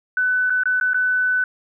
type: tone with dropouts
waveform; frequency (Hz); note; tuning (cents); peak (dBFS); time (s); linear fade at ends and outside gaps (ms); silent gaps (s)
sine; 1500; F#6; +23; -16; 0.17-1.44; 2; 0.498-0.503 / 0.635-0.656 / 0.8-0.811 / 0.934-0.944
effects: none